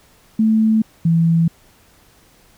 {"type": "tone pair in turn", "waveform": "sine", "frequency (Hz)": [219.7, 165.73], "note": ["A3", "E3"], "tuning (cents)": [-2, 10], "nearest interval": "perfect fourth", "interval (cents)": 488, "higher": "first", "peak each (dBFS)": -11, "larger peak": "neither", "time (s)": [[0.39, 0.82], [1.05, 1.48]], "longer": "neither", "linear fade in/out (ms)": 5, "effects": ["pink hiss -52 dBFS RMS until 2.57 s"]}